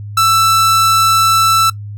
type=tone; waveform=45% pulse; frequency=1326 Hz; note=E6; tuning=10 cents sharp; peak=-8 dBFS; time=0.17-1.7 s; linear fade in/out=5 ms; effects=noise-tail reverb RT60 0.1 s tail -20 dB re dry + added 103 Hz sine -24 dBFS peak until 1.97 s